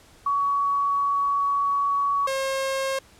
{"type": "tone pair in turn", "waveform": ["sine", "sawtooth"], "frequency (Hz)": [1126, 537], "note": ["C#6", "C5"], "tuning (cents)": [27, 45], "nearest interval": "octave + minor second", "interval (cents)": 1282, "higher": "first", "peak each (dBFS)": -20, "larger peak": "neither", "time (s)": [[0.26, 2.27], [2.27, 2.99]], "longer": "first", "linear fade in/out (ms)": 5, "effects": ["pink hiss -53 dBFS RMS until 3.19 s", "low-pass 11000 Hz 12 dB/octave"]}